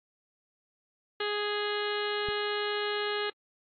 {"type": "harmonic tone", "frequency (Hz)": 415.3, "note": "G#4", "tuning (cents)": 0, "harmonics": [1, 2, 3, 4, 5, 6, 7, 8, 9, 10], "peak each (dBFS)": [-32, -40, -38, -37, -41, -46, -39, -42, -44, -43], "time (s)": [1.2, 3.3], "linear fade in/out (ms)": 5}
{"type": "click", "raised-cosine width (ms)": 5, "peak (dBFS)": -28, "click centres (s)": 2.287}
{"effects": ["AAC 32 kbps"]}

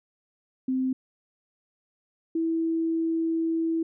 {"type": "tone pair in turn", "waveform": "sine", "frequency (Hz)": [259.8, 327.3], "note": ["C4", "E4"], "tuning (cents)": [-12, -12], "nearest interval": "major third", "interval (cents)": 400, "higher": "second", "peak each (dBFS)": -23, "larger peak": "neither", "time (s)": [[0.68, 0.93], [2.35, 3.83]], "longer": "second", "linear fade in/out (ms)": 5, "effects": []}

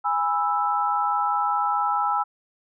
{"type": "chord", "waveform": "sine", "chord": "E major", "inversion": "first", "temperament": "just", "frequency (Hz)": [824.1, 988.9, 1318.5], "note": ["G#5", "B5", "E6"], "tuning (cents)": [-14, 2, 0], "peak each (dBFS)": [-24, -27, -24], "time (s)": [0.04, 2.24], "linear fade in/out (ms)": 20, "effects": []}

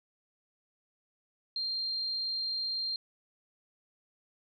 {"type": "tone", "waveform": "sine", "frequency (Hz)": 4186, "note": "C8", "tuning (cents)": 0, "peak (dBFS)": -31, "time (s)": [1.56, 2.96], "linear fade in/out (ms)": 2, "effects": []}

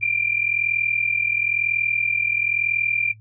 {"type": "tone pair together", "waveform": "sine", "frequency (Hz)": [2359, 2400], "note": ["D7", "D7"], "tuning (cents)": [7, 37], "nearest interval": "unison", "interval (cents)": 30, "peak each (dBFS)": -22, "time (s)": [0.01, 3.13], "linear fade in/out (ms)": 20, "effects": ["noise-tail reverb RT60 0.1 s tail -18 dB re dry", "added 108 Hz sine -44 dBFS peak until 3.2 s"]}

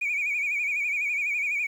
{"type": "tone with vibrato", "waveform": "sine", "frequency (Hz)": 2349, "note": "D7", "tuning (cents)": 0, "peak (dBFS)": -23, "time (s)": [0.01, 1.67], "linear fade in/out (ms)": 10, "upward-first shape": "sine", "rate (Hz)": 12, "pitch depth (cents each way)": 91, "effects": ["tanh soft clip ceiling -21 dBFS", "9-bit"]}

